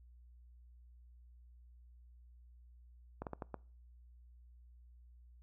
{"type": "slowing click train", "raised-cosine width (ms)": 1, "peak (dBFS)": -27, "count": 5, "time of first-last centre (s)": [3.22, 3.543], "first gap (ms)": 48, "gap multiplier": 1.36, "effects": ["noise-tail reverb RT60 0.4 s tail -23 dB re dry", "added 60 Hz sine -57 dBFS peak until 5.42 s"]}